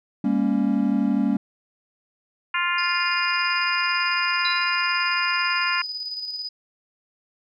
triangle chord, G diminished, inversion none, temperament equal with one note detuned, 201 / 233.1 / 277.2 Hz, G3 / Bb3 / Db4, +44 / 0 / 0 cents, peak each -21 dBFS, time 0.24-1.37 s, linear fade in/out 5 ms
harmonic tone, 350 Hz, F4, 4 cents sharp, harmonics 3 / 4 / 5 / 6 / 7 / 8, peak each -26 / -27 / -28 / -29 / -29 / -30 dBFS, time 2.54-5.82 s, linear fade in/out 5 ms
sine tone with tremolo, 4978 Hz, D#8, in tune, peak -27 dBFS, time 2.78-6.49 s, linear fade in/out 5 ms, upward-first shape square, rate 18 Hz, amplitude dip 40%
sine tone with exponential decay, 3987 Hz, B7, 16 cents sharp, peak -22 dBFS, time 4.45-4.84 s, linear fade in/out 2 ms, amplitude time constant 84 ms
effects none

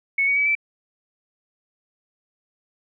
sine tone with pitch steps, 2209 / 2246 / 2284 / 2323 Hz, C#7 / C#7 / D7 / D7, -7 / +22 / -49 / -20 cents, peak -17 dBFS, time 0.18-0.552 s, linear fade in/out 5 ms, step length 93 ms, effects none

